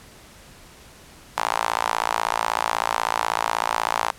sawtooth tone with high-pass filter, 56.2 Hz, A1, 37 cents sharp, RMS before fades -24 dBFS, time 1.37-4.11 s, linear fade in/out 5 ms, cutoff 910 Hz, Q 3.3, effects pink hiss -47 dBFS RMS until 4.18 s + low-pass 12000 Hz 12 dB/octave

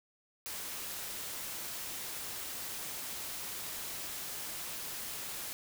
white noise, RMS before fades -41 dBFS, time 0.46-5.53 s, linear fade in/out 0 ms, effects none

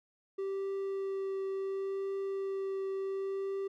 triangle tone with vibrato, 389 Hz, G4, 13 cents flat, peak -31 dBFS, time 0.38-3.68 s, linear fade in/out 10 ms, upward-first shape triangle, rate 0.7 Hz, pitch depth 11 cents each way, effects none

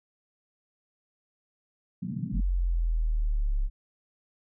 white band-pass noise, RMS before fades -33 dBFS, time 2.02-2.41 s, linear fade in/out 10 ms, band 130 to 220 Hz, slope 48 dB/octave
sine exponential sweep, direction down, 47 to 33.98 Hz, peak -23 dBFS, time 2.32-3.7 s, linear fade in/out 50 ms
effects none

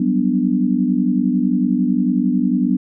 sine chord, G major seventh, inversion third, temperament equal, 185 / 196 / 246.9 / 293.7 Hz, F#3 / G3 / B3 / D4, 0 / 0 / 0 / 0 cents, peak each -21 / -21 / -17 / -21 dBFS, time 0-2.77 s, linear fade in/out 5 ms, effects none

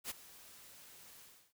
white noise with ADSR envelope, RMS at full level -39 dBFS, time 0.04-1.53 s, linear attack 61 ms, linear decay 21 ms, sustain -18 dB, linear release 320 ms, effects none

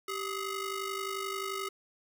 sawtooth ring-modulated tone, 830.6 Hz, G#5, in tune, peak -27 dBFS, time 0.08-1.69 s, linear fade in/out 5 ms, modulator 441 Hz, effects none

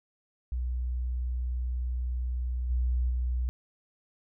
sine tone with level steps, 61.7 Hz, B1, 1 cent flat, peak -28 / -24 / -26 dBFS, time 0.52-3.49 s, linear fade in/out 0 ms, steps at 2.69 / 3.09 s, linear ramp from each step 20 ms, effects none

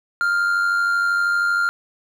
triangle tone with amplitude modulation, 1396.9 Hz, F6, in tune, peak -13 dBFS, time 0.21-1.69 s, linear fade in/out 0 ms, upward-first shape sine, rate 92.8 Hz, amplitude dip 40%, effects none

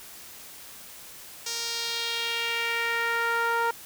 sawtooth tone with band-pass filter sweep, 464.9 Hz, A#4, 5 cents flat, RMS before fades -28 dBFS, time 1.46-3.71 s, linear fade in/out 5 ms, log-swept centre 5800 to 1100 Hz, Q 2.1, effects white hiss -45 dBFS RMS until 3.85 s

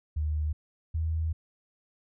sine tone pair in turn, 76.2 / 80.3 Hz, D#2 / E2, -36 / -45 cents, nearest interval minor second, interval 91 cents, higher second, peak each -26 / -26 dBFS, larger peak neither, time 0.16-0.53 / 0.94-1.33 s, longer second, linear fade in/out 10 ms, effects none

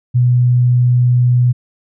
sine tone, 123.4 Hz, B2, 1 cent flat, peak -8 dBFS, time 0.14-1.53 s, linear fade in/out 20 ms, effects none

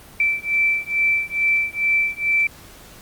sine beating tone pair, 2330 / 2332.3 Hz, D7 / D7, -14 / -13 cents, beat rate 2.3 Hz, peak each -20 dBFS, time 0.2-2.47 s, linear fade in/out 2 ms, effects pink hiss -44 dBFS RMS until 3.01 s + Opus 32 kbps

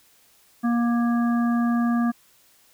harmonic tone, 236.6 Hz, A#3, 26 cents sharp, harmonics 1 / 3 / 5 / 7, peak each -19 / -32 / -32 / -36 dBFS, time 0.63-2.12 s, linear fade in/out 20 ms, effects white hiss -58 dBFS RMS until 2.73 s

